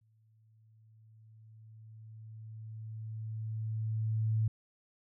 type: tone with exponential growth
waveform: sine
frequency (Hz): 110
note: A2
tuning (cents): 0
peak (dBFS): -26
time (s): 0.01-4.48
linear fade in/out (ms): 5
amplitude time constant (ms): 970
effects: none